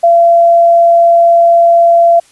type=tone; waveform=sine; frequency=681 Hz; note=F5; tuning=44 cents flat; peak=-3 dBFS; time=0.03-2.2 s; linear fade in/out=10 ms; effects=white hiss -46 dBFS RMS until 2.31 s + resampled to 24000 Hz